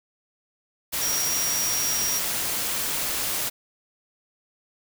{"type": "tone in noise", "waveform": "sine", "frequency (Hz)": 5680, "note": "F8", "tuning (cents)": 28, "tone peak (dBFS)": -25, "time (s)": [1.01, 2.2], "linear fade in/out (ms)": 20, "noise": "white", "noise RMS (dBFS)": -27, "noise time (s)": [0.92, 3.5], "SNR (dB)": -1, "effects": []}